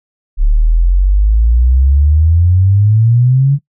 sine exponential sweep, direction up, 35 to 144 Hz, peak -6 dBFS, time 0.37-3.59 s, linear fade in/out 50 ms, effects noise-tail reverb RT60 0.1 s tail -20 dB re dry

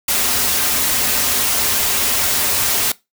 white noise with comb filter, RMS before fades -17 dBFS, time 0.08-2.92 s, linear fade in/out 5 ms, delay 6.1 ms, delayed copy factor -0.55, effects noise-tail reverb RT60 0.2 s tail -20 dB re dry

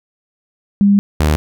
sine / sawtooth tone pair in turn, 201 / 76.23 Hz, G3 / D#2, +44 / -35 cents, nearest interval octave + perfect fourth, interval 1679 cents, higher first, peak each -7 dBFS, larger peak neither, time 0.81-0.99 / 1.2-1.36 s, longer first, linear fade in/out 0 ms, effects none

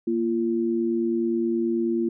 sine tone pair together, 233.1 / 342.5 Hz, A#3 / F4, 0 / -34 cents, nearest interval perfect fifth, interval 666 cents, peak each -25 / -23 dBFS, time 0.07-2.09 s, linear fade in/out 5 ms, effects none

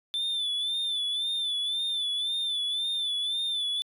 sine tone with vibrato, 3520 Hz, A7, in tune, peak -24 dBFS, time 0.14-3.82 s, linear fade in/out 0 ms, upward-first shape sine, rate 1.9 Hz, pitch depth 62 cents each way, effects tanh soft clip ceiling -26 dBFS

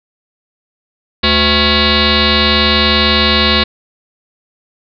sine tone with frequency modulation, 1975.5 Hz, B6, in tune, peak -8 dBFS, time 1.23-3.64 s, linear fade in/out 10 ms, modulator 293 Hz, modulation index 7.9, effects none

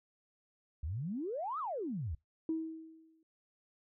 sine exponential two-way sweep, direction up then down, 68 to 1331 to 68 Hz, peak -35 dBFS, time 0.83-2.15 s, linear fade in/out 5 ms, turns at 1.59 s
sine tone with exponential decay, 321.6 Hz, E4, 43 cents flat, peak -29 dBFS, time 2.49-3.23 s, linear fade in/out 2 ms, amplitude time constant 160 ms
effects noise-tail reverb RT60 0.2 s tail -25 dB re dry + tanh soft clip ceiling -25 dBFS

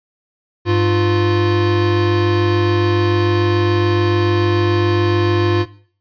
square tone pair together, 100.75 / 349.2 Hz, G2 / F4, +48 / 0 cents, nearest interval octave + minor seventh, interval 2152 cents, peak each -16 dBFS, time 0.65-5.66 s, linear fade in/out 50 ms, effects noise-tail reverb RT60 0.5 s tail -18 dB re dry + resampled to 11025 Hz

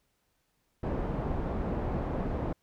pink low-pass noise, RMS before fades -32 dBFS, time 0.83-2.53 s, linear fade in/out 5 ms, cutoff 750 Hz, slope 12 dB/octave, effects pink hiss -75 dBFS RMS until 2.62 s

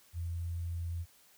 sine tone with sample-and-hold, 85.1 Hz, F2, 44 cents flat, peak -34 dBFS, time 0.13-1.06 s, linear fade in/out 50 ms, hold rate 8820 Hz, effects white hiss -63 dBFS RMS until 1.37 s

